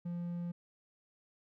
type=tone; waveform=triangle; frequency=173.4 Hz; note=F3; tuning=12 cents flat; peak=-34 dBFS; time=0.05-0.52 s; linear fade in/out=10 ms; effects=none